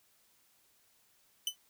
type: tone with exponential decay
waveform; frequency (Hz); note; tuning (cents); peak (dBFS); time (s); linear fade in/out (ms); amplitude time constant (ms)
sawtooth; 3019; F#7; +34; -24; 1.47-1.56; 2; 18
effects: white hiss -69 dBFS RMS until 1.69 s

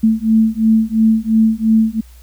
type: beating tone pair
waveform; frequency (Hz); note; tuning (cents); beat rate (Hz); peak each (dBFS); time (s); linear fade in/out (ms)
sine; 220 / 222.9; A3 / A3; 0 / +23; 2.9; -13; 0.03-2.01; 10
effects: added 60 Hz sine -38 dBFS peak until 2.22 s + white hiss -50 dBFS RMS until 2.22 s

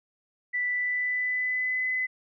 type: tone with pitch glide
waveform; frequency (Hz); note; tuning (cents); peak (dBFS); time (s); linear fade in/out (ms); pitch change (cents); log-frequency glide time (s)
sine; 1975.5 to 2019; B6 to B6; 0 to +38; -25; 0.53-2.07; 20; +38; 0.66-1.88
effects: none

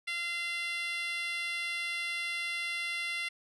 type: tone with high-pass filter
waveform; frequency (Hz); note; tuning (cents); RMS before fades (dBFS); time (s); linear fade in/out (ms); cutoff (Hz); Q
10% pulse; 689; F5; -24; -35; 0.07-3.29; 10; 2100; 2.7
effects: resampled to 22050 Hz

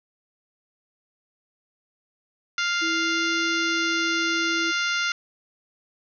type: harmonic tone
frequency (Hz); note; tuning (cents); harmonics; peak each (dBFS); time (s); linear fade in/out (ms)
698.5; F5; 0; 2 / 3 / 4 / 5 / 6 / 7 / 8 / 9; -25 / -29 / -31 / -33 / -35 / -36 / -37 / -38; 2.58-5.12; 2
type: tone with pitch glide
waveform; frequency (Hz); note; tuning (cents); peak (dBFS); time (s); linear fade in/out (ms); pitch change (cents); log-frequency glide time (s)
sine; 327 to 331; E4 to E4; -14 to +7; -28; 2.81-4.72; 20; +21; 2.94-3.24
effects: none

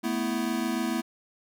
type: chord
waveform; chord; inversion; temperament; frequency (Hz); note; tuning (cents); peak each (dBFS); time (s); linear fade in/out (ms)
square; A suspended second; none; equal; 220 / 246.9 / 329.6; A3 / B3 / E4; 0 / 0 / 0; -32 / -31 / -32; 0.03-1.02; 20
effects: none

